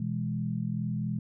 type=chord; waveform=sine; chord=E major; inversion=second; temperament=equal; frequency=123.47 / 164.81 / 207.7 Hz; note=B2 / E3 / G#3; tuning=0 / 0 / 0 cents; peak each=-33 dBFS; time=0-1.19 s; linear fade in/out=5 ms; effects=none